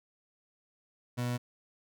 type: tone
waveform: 30% pulse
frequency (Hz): 122.4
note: B2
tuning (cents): -15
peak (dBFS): -28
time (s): 1.17-1.38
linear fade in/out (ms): 20
effects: none